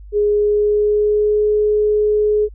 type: tone with pitch glide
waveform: sine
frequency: 415.3 to 421.6 Hz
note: G#4 to G#4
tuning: 0 to +26 cents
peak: -12 dBFS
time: 0.12-2.49 s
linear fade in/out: 50 ms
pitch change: +26 cents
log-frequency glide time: 0.26-1.46 s
effects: added 50 Hz sine -34 dBFS peak until 2.54 s